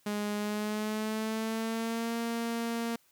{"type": "tone with pitch glide", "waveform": "sawtooth", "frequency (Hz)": [207.7, 231.8], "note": ["G#3", "A#3"], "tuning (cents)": [0, -10], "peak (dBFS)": -27, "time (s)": [0.06, 2.96], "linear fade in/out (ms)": 5, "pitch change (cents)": 190, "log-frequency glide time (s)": [0.37, 2.16], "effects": ["white hiss -67 dBFS RMS until 3.11 s"]}